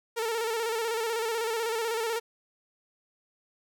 sawtooth tone with vibrato, 453.5 Hz, A#4, 48 cents flat, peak -24 dBFS, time 0.16-2.2 s, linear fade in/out 20 ms, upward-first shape square, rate 16 Hz, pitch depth 51 cents each way, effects none

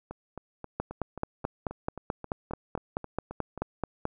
two click trains, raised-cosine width 1 ms, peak -24 / -15 dBFS, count 14 / 16, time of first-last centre 0.11-3.577 / 0.8-4.054 s, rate 3.75 / 4.61 Hz, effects none

